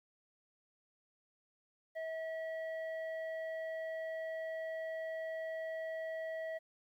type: tone with low-pass filter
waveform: square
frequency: 645 Hz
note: E5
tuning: 38 cents flat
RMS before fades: -41 dBFS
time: 1.95-6.59 s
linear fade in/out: 20 ms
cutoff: 1500 Hz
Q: 5
effects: 12-bit